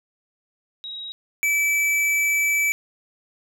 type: tone pair in turn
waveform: sine / square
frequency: 3819 / 2308 Hz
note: A#7 / D7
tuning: +41 / -31 cents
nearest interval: major sixth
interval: 872 cents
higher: first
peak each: -31 / -19 dBFS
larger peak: second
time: 0.84-1.12 / 1.43-2.72 s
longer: second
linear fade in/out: 0 ms
effects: none

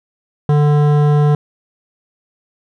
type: tone with hard clipping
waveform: triangle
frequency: 147.6 Hz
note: D3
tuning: 9 cents sharp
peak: -11 dBFS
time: 0.49-1.35 s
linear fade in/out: 2 ms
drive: 18 dB
effects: none

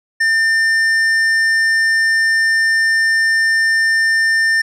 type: tone with hard clipping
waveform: sine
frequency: 1800 Hz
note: A6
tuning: 39 cents sharp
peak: -13 dBFS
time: 0.2-4.62 s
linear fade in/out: 10 ms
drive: 8 dB
effects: none

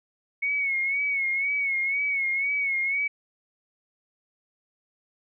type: tone with vibrato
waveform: sine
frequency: 2207 Hz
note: C#7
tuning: 8 cents flat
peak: -23 dBFS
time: 0.42-3.08 s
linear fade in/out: 10 ms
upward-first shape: sine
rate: 2 Hz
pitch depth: 61 cents each way
effects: none

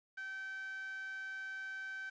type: tone with band-pass filter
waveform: 5% pulse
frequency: 772 Hz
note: G5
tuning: 27 cents flat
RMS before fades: -44 dBFS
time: 0.17-2.1 s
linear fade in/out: 10 ms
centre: 1600 Hz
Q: 10
effects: resampled to 16000 Hz + 11-bit

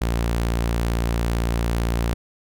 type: tone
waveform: sawtooth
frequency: 57.8 Hz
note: A#1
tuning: 14 cents flat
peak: -16 dBFS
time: 0.01-2.14 s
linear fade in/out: 10 ms
effects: none

